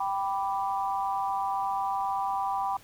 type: chord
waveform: sine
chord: G major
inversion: none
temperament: equal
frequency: 784 / 987.8 / 1174.7 Hz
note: G5 / B5 / D6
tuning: 0 / 0 / 0 cents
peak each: -29 / -31 / -35 dBFS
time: 0-2.77 s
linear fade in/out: 5 ms
effects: pink hiss -54 dBFS RMS until 2.83 s